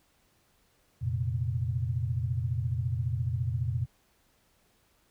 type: chord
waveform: sine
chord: F suspended fourth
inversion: none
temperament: just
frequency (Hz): 87.31 / 116.41 / 130.96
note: F2 / Bb2 / C3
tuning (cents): 0 / -2 / +2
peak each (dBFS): -33 / -30 / -33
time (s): 1.01-3.86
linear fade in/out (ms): 20
effects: pink hiss -68 dBFS RMS until 5.1 s